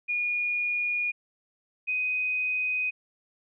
sine tone pair in turn, 2440 / 2503 Hz, D#7 / D#7, -34 / +10 cents, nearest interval unison, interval 44 cents, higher second, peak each -25 dBFS, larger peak neither, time 0.08-1.12 / 1.87-2.91 s, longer neither, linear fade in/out 20 ms, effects none

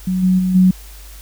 sine tone with level steps, 185 Hz, F#3, in tune, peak -15 / -10 / -14 / -7 dBFS, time 0.07-0.71 s, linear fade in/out 5 ms, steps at 0.22 / 0.38 / 0.54 s, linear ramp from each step 20 ms, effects added 50 Hz sine -35 dBFS peak until 1.21 s + white hiss -42 dBFS RMS until 1.21 s

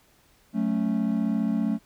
triangle chord, F# minor, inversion none, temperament equal, 185 / 220 / 277.2 Hz, F#3 / A3 / C#4, 0 / 0 / 0 cents, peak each -27 / -22 / -27 dBFS, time 0.53-1.79 s, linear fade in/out 50 ms, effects tanh soft clip ceiling -12 dBFS + pink hiss -61 dBFS RMS until 1.85 s

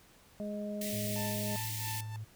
harmonic tone, 207.7 Hz, G#3, in tune, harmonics 1 / 2 / 3, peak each -37 / -46 / -40 dBFS, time 0.4-1.56 s, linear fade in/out 0 ms
white band-stop noise, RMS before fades -40 dBFS, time 0.81-2.01 s, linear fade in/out 5 ms, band 360 to 1800 Hz, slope 96 dB/octave
sine tone with pitch glide, 110 to 108.36 Hz, A2 to A2, 0 to -26 cents, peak -38 dBFS, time 0.92-2.25 s, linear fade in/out 20 ms, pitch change -26 cents, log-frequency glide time 1.62-2.04 s
sawtooth tone with tremolo, 886 Hz, A5, 12 cents sharp, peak -36 dBFS, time 1.16-2.16 s, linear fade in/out 0 ms, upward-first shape sine, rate 3 Hz, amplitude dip 80%
effects pink hiss -61 dBFS RMS until 2.35 s

